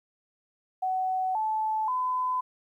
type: tone with pitch steps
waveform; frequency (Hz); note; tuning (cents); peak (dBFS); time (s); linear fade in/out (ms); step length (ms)
sine; 749 / 870.4 / 1011.4; F#5 / A5 / B5; +21 / -19 / +41; -25; 0.82-2.41; 10; 530
effects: 11-bit